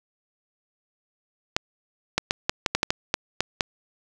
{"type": "clicks", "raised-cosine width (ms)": 0.2, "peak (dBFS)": -3, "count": 11, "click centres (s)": [1.565, 2.18, 2.309, 2.495, 2.662, 2.75, 2.831, 2.905, 3.141, 3.406, 3.608], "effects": []}